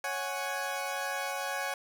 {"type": "chord", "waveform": "20% pulse", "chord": "C# suspended fourth", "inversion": "none", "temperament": "equal", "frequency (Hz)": [554.4, 740, 830.6], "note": ["C#5", "F#5", "G#5"], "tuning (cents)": [0, 0, 0], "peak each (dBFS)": -32, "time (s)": [0.04, 1.74], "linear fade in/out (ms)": 2, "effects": []}